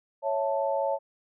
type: chord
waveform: sine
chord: A major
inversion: first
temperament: equal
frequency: 554.4 / 659.3 / 880 Hz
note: C#5 / E5 / A5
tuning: 0 / 0 / 0 cents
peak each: -27 / -31 / -30 dBFS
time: 0.22-0.99 s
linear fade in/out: 50 ms
effects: none